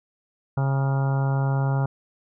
harmonic tone with a mistuned harmonic, 136.2 Hz, C#3, 30 cents flat, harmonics 1 / 2 / 3 / 4 / 5 / 6 / 7 / 8 / 9 / 10, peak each -20 / -37 / -37 / -36 / -37 / -35 / -37 / -46 / -41 / -39 dBFS, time 0.57-1.86 s, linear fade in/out 5 ms, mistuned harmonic 10, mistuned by +51 cents, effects none

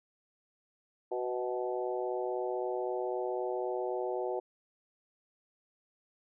harmonic tone with a mistuned harmonic, 123.8 Hz, B2, 5 cents sharp, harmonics 3 / 4 / 5 / 6 / 7, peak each -35 / -37 / -39 / -41 / -42 dBFS, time 1.11-4.4 s, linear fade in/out 10 ms, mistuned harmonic 5, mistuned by +22 cents, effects none

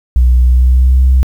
sine tone with pitch glide, 61.74 to 64.88 Hz, B1 to C2, 0 to -14 cents, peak -3 dBFS, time 0.16-1.23 s, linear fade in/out 0 ms, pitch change +86 cents, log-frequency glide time 0.42-1.05 s, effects tanh soft clip ceiling -2 dBFS + 7-bit

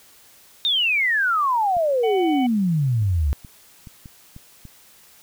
sine exponential sweep, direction down, 3729 to 66.7 Hz, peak -17 dBFS, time 0.65-3.33 s, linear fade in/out 0 ms
clicks, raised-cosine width 5 ms, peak -27 dBFS, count 7, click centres 1.768 / 3.024 / 3.448 / 3.872 / 4.058 / 4.364 / 4.653 s
harmonic tone, 750 Hz, F#5, 23 cents sharp, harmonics 1 / 3 / 4, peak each -24 / -34 / -36 dBFS, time 2.03-2.47 s, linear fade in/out 10 ms
effects white hiss -51 dBFS RMS until 5.22 s

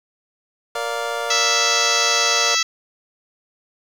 25% pulse chord, Bb major, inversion none, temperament just, 466.2 / 582.7 / 699.2 Hz, Bb4 / D5 / F5, 0 / -14 / +2 cents, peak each -24 dBFS, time 0.75-2.55 s, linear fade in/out 5 ms
harmonic tone, 659.3 Hz, E5, in tune, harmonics 2 / 3 / 4 / 5 / 6 / 7 / 8 / 9 / 10, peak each -25 / -25 / -25 / -25 / -25 / -25 / -25 / -25 / -25 dBFS, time 1.3-2.63 s, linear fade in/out 5 ms
effects low-pass 10000 Hz 12 dB/octave + 7-bit

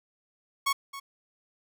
sawtooth tone with echo, 1105 Hz, C#6, 6 cents flat, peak -20 dBFS, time 0.66-0.73 s, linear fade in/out 10 ms, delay 270 ms, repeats 1, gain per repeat -14 dB, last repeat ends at 1 s, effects none

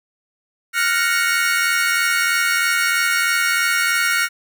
40% pulse chord, Gb major seventh, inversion third, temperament equal, 1396.9 / 1480 / 1864.7 / 2217 Hz, F6 / Gb6 / Bb6 / Db7, 0 / 0 / 0 / 0 cents, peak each -19 / -23 / -22 / -21 dBFS, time 0.73-4.29 s, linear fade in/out 50 ms, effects none

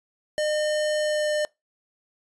square tone with pitch glide, 607 to 602.8 Hz, D#5 to D5, -43 to +45 cents, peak -23 dBFS, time 0.38-1.45 s, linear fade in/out 0 ms, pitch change -12 cents, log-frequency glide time 0.99-1.31 s, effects noise-tail reverb RT60 0.2 s tail -24 dB re dry + resampled to 22050 Hz

